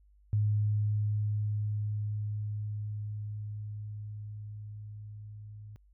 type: tone with level ramp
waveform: sine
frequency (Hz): 105.1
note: G#2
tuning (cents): +21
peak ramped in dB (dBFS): -24 to -44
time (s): 0.33-5.76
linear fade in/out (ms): 0
effects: added 50 Hz sine -59 dBFS peak until 5.93 s